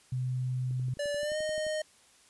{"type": "tone", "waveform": "sine", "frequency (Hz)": 127.2, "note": "C3", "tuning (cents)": -48, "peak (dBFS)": -29, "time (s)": [0.12, 0.94], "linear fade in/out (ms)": 5}
{"type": "click train", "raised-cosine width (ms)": 3, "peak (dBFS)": -37, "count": 12, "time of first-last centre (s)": [0.71, 1.667], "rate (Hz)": 11.5}
{"type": "tone with pitch glide", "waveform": "square", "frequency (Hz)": [580, 618], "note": ["D5", "D#5"], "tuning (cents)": [-22, -12], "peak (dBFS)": -31, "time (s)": [0.99, 1.82], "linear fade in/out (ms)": 5, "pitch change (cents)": 110, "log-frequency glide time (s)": [1.17, 1.38]}
{"effects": ["white hiss -61 dBFS RMS until 2.29 s", "resampled to 24000 Hz"]}